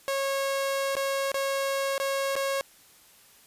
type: tone with dropouts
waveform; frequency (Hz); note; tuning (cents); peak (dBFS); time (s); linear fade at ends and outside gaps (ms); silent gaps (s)
sawtooth; 547; C#5; -23; -22; 0.08-2.61; 0; 0.953-0.967 / 1.317-1.343 / 1.98-2 / 2.355-2.364
effects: white hiss -56 dBFS RMS until 3.46 s + resampled to 32000 Hz